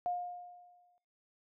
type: tone with exponential decay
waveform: sine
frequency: 711 Hz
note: F5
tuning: 31 cents sharp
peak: -30 dBFS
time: 0.06-0.98 s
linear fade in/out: 0 ms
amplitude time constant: 200 ms
effects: noise-tail reverb RT60 0.6 s tail -23 dB re dry